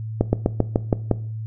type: slowing click train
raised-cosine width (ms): 2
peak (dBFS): -3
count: 7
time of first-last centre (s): 0.21-1.113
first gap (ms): 120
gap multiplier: 1.09
effects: noise-tail reverb RT60 0.5 s tail -18 dB re dry + added 110 Hz sine -27 dBFS peak until 1.46 s